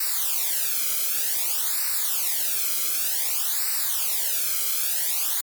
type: noise with flanger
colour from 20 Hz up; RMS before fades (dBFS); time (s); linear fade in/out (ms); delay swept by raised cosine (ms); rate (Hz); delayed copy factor
blue; -24; 0-5.41; 5; 0.3 to 1.11; 0.54; -0.95
effects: MP3 96 kbps